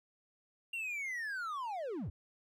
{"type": "linear sweep", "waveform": "triangle", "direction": "down", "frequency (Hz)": [2794, 60.6], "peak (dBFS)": -35, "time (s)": [0.73, 2.1], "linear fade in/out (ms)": 5, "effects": []}